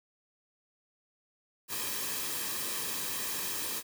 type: noise with comb filter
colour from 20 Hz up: white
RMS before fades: -35 dBFS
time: 1.68-3.83 s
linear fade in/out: 50 ms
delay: 1.4 ms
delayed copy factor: -0.55
effects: none